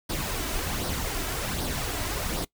pink noise with flanger, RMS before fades -30 dBFS, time 0.09-2.45 s, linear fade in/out 10 ms, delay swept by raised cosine 0.2 to 3.1 ms, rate 1.3 Hz, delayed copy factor +0.5, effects noise-tail reverb RT60 0.1 s tail -21 dB re dry

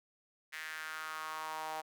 sawtooth tone with high-pass filter sweep, 157.1 Hz, D#3, 17 cents sharp, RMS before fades -42 dBFS, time 0.52-1.82 s, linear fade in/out 20 ms, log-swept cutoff 1900 to 770 Hz, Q 3.6, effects none

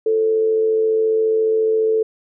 sine tone with amplitude modulation, 440.5 Hz, A4, 2 cents sharp, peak -12 dBFS, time 0.06-2.03 s, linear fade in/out 5 ms, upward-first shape sine, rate 94.5 Hz, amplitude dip 40%, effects none

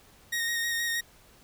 sawtooth tone with vibrato, 1864.7 Hz, A#6, in tune, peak -24 dBFS, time 0.32-1.01 s, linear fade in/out 10 ms, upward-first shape square, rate 6.3 Hz, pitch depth 16 cents each way, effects pink hiss -57 dBFS RMS until 1.43 s

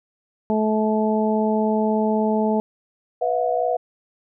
harmonic tone, 216.3 Hz, A3, 29 cents flat, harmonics 1 / 2 / 3 / 4, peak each -20 / -23 / -25 / -26 dBFS, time 0.5-2.6 s, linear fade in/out 0 ms
sine chord, B suspended fourth, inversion none, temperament equal with one note detuned, 493.9 / 659.3 / 722.7 Hz, B4 / E5 / F#5, 0 / 0 / -41 cents, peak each -23 dBFS, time 3.21-3.77 s, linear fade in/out 10 ms
effects none

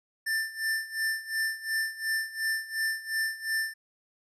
square tone with tremolo, 1779 Hz, A6, 19 cents sharp, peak -26 dBFS, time 0.26-3.74 s, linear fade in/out 10 ms, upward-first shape sine, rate 2.8 Hz, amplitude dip 85%, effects resampled to 32000 Hz

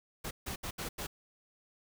pink noise bursts at uneven times, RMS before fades -39 dBFS, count 5, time 0.24-0.31 / 0.46-0.56 / 0.63-0.71 / 0.78-0.89 / 0.98-1.07 s, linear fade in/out 10 ms, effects none

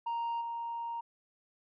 sine tone with level steps, 932.3 Hz, A#5, in tune, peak -29 / -34 dBFS, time 0.06-1.01 s, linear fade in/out 10 ms, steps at 0.4 s, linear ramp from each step 20 ms, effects tanh soft clip ceiling -31 dBFS

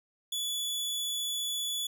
sawtooth tone, 3431 Hz, A7, 44 cents flat, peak -28 dBFS, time 0.32-1.87 s, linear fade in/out 5 ms, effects none

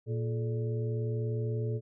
harmonic tone with a mistuned harmonic, 116.54 Hz, A#2, in tune, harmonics 1 / 2 / 3 / 4 / 5, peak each -30 / -44 / -44 / -37 / -48 dBFS, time 0.06-1.81 s, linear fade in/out 50 ms, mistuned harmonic 4, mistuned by -140 cents, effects none

